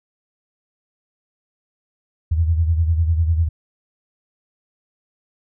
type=beating tone pair; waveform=sine; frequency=81 / 91 Hz; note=E2 / F#2; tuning=-30 / -28 cents; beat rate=10 Hz; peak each=-15 / -23 dBFS; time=2.31-3.49 s; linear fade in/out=10 ms; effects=none